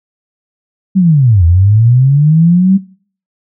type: linear two-way sweep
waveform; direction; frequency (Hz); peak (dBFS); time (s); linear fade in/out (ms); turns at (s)
sine; down then up; 196 to 81.4 to 196; -4; 0.95-2.78; 20; 1.45
effects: noise-tail reverb RT60 0.5 s tail -21 dB re dry